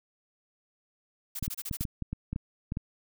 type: noise bursts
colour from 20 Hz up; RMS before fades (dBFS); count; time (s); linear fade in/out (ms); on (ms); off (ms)
blue; -36; 7; 1.35-1.846; 10; 46; 29
type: clicks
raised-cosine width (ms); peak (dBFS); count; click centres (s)
5; -20; 11; 1.427 / 1.479 / 1.712 / 1.81 / 1.852 / 2.023 / 2.13 / 2.33 / 2.361 / 2.721 / 2.771
effects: none